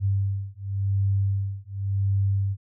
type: beating tone pair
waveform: sine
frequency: 98 / 98.91 Hz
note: G2 / G2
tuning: 0 / +16 cents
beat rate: 0.91 Hz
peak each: -25 dBFS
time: 0-2.57 s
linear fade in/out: 50 ms
effects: none